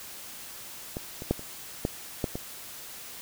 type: clicks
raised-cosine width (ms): 2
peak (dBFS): -19 / -24 / -10 / -28 / -12 / -13 / -19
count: 7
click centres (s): 0.969 / 1.221 / 1.31 / 1.394 / 1.851 / 2.242 / 2.355
effects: white hiss -43 dBFS RMS until 3.21 s